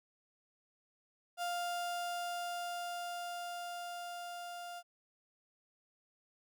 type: tone with level ramp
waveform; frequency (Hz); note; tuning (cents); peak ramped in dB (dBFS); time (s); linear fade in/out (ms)
35% pulse; 700; F5; +4; -33 to -42; 1.37-4.83; 50
effects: none